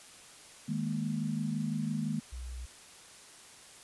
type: chord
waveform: sine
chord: D# suspended fourth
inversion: none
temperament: just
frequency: 155.56 / 207.4 / 233.3 Hz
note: D#3 / G#3 / A#3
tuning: 0 / -2 / +2 cents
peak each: -35 dBFS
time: 0.68-2.2 s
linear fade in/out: 10 ms
type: tone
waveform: sine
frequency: 62.2 Hz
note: B1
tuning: 13 cents sharp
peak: -38 dBFS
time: 2.32-2.66 s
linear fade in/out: 10 ms
effects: white hiss -53 dBFS RMS until 3.83 s + resampled to 24000 Hz